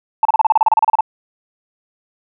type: tone bursts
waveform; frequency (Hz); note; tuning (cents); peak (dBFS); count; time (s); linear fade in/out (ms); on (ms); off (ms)
sine; 880; A5; 0; -7; 15; 0.23-1.008; 2; 22; 32
effects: tanh soft clip ceiling -3 dBFS